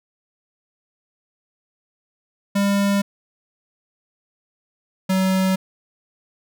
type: tone pair in turn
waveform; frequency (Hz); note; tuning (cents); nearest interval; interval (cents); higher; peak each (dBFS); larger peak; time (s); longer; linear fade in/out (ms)
square; 200 / 188.88; G3 / F#3; +35 / +36; minor second; 99; first; -17 / -17; neither; 2.55-3.02 / 5.09-5.56; neither; 10
effects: none